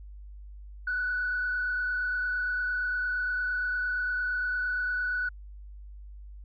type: tone with frequency modulation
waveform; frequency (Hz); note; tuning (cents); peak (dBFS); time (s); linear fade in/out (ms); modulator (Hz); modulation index
sine; 1481; F#6; +1; -26; 0.87-5.29; 5; 28.7; 0.85
effects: tanh soft clip ceiling -22 dBFS + added 50 Hz sine -42 dBFS peak until 6.44 s